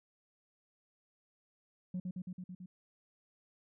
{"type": "tone with echo", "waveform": "sine", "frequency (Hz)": 182, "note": "F#3", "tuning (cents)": -28, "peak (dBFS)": -33, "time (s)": [1.94, 2], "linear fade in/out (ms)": 5, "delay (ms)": 110, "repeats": 6, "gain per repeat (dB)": -2, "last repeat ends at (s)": 2.66, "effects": ["tanh soft clip ceiling -33 dBFS"]}